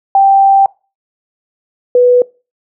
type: tone pair in turn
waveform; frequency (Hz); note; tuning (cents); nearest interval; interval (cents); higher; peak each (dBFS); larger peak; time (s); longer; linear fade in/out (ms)
sine; 784 / 493; G5 / B4; 0 / -3; minor sixth; 803; first; -4; neither; 0.15-0.66 / 1.95-2.22; first; 2
effects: noise-tail reverb RT60 0.3 s tail -23 dB re dry